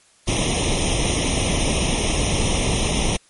pink noise with comb filter, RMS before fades -20 dBFS, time 0.27-3.17 s, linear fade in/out 10 ms, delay 0.33 ms, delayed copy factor +1, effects white hiss -55 dBFS RMS until 3.29 s + MP3 48 kbps

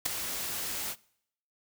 white noise with ADSR envelope, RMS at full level -25 dBFS, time 0.05-0.96 s, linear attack 12 ms, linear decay 5 ms, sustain -10 dB, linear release 59 ms, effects noise-tail reverb RT60 0.7 s tail -23 dB re dry

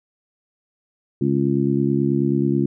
harmonic tone, 69.3 Hz, C#2, in tune, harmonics 2 / 3 / 4 / 5, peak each -22 / -22 / -22 / -22 dBFS, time 1.21-2.66 s, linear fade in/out 5 ms, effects none

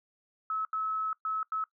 sine tone bursts at uneven times, 1294 Hz, E6, 32 cents flat, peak -29 dBFS, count 4, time 0.5-0.65 / 0.73-1.13 / 1.25-1.43 / 1.52-1.64 s, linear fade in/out 2 ms, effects noise-tail reverb RT60 0.1 s tail -20 dB re dry

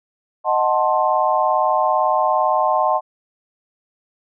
sine chord, D# diminished seventh, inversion none, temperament equal with one note detuned, 622.3 / 740 / 880 / 1054.4 Hz, D#5 / F#5 / A5 / C6, 0 / 0 / 0 / +13 cents, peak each -20 dBFS, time 0.44-3.01 s, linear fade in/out 50 ms, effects none

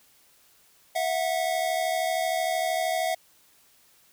square tone pair together, 657 / 730 Hz, E5 / F#5, -6 / -24 cents, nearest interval major second, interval 182 cents, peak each -28 dBFS, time 0.95-3.15 s, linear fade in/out 10 ms, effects white hiss -60 dBFS RMS until 4.12 s

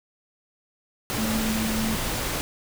sine tone in noise, 220 Hz, A3, in tune, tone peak -25 dBFS, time 1.18-1.95 s, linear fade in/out 0 ms, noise pink, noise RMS -28 dBFS, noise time 1.1-2.41 s, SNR 0 dB, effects none

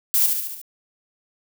violet noise with echo, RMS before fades -18 dBFS, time 0.14-0.26 s, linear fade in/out 0 ms, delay 71 ms, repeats 5, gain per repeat -4 dB, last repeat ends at 0.615 s, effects none

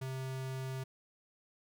square tone, 131.6 Hz, C3, 10 cents sharp, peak -38 dBFS, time 0.01-0.84 s, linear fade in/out 10 ms, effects none

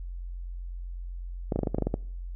clicks, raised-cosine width 2 ms, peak -13 dBFS, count 10, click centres 1.522 / 1.56 / 1.591 / 1.633 / 1.672 / 1.746 / 1.784 / 1.823 / 1.87 / 1.941 s, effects noise-tail reverb RT60 0.6 s tail -25 dB re dry + added 44 Hz sine -34 dBFS peak until 2.35 s

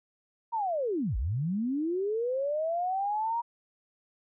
sine linear two-way sweep, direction down then up, 953 to 46.25 to 953 Hz, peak -27 dBFS, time 0.52-3.42 s, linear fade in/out 20 ms, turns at 1.17 s, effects none

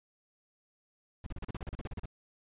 brown noise bursts, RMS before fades -38 dBFS, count 14, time 1.24-2.057 s, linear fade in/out 2 ms, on 24 ms, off 37 ms, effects resampled to 8000 Hz

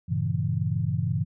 sine chord, G diminished seventh, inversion none, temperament equal, 98 / 116.54 / 138.59 / 164.81 Hz, G2 / Bb2 / Db3 / Fb3, 0 / 0 / 0 / 0 cents, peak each -29 dBFS, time 0.08-1.25 s, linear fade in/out 20 ms, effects none

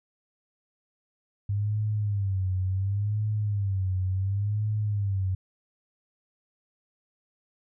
sine tone with vibrato, 99.6 Hz, G2, 28 cents sharp, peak -24 dBFS, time 1.49-5.35 s, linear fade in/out 5 ms, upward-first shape sine, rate 0.7 Hz, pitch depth 120 cents each way, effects none

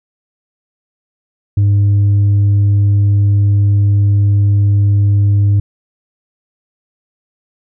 triangle tone with tanh clipping, 101.3 Hz, G#2, 43 cents flat, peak -8 dBFS, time 1.57-5.6 s, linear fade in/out 5 ms, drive 7 dB, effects none

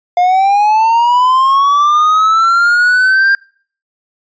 triangle linear sweep, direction up, 704 to 1600 Hz, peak -5 dBFS, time 0.17-3.35 s, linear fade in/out 2 ms, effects noise-tail reverb RT60 0.5 s tail -26 dB re dry + resampled to 16000 Hz

